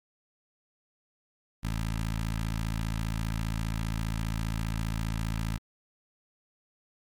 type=tone with notch filter; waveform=15% pulse; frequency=55 Hz; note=A1; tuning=in tune; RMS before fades=-31 dBFS; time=1.63-5.58 s; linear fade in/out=10 ms; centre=480 Hz; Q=0.72; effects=MP3 96 kbps